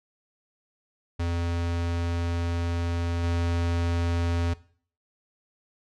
square tone with level steps, 85.4 Hz, F2, 38 cents flat, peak -26 / -24 dBFS, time 1.19-4.54 s, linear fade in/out 10 ms, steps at 3.23 s, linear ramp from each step 10 ms, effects noise-tail reverb RT60 0.5 s tail -19 dB re dry + low-pass 6000 Hz 12 dB/octave

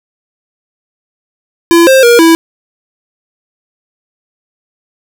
square tone with pitch steps, 338.4 / 529 / 474.4 / 329.2 Hz, E4 / C5 / A#4 / E4, +45 / +19 / +30 / -2 cents, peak -3 dBFS, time 1.71-2.35 s, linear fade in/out 0 ms, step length 160 ms, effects none

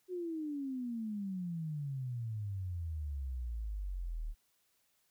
sine exponential sweep, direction down, 371.3 to 36.76 Hz, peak -36 dBFS, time 0.08-4.35 s, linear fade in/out 50 ms, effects white hiss -75 dBFS RMS until 5.1 s

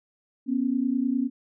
sine tone pair together, 243.9 / 273.8 Hz, B3 / C#4, -21 / -21 cents, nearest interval major second, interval 200 cents, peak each -25 dBFS, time 0.46-1.3 s, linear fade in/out 50 ms, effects none

